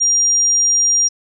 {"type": "tone", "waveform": "sine", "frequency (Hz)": 5700, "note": "F8", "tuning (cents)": 34, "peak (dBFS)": -11, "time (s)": [0, 1.09], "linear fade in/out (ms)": 20, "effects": []}